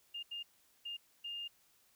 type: tone bursts at uneven times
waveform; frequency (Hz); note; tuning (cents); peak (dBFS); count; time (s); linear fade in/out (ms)
sine; 2818; F7; +15; -40; 4; 0.14-0.23 / 0.31-0.43 / 0.85-0.97 / 1.24-1.48; 10
effects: white hiss -70 dBFS RMS until 1.95 s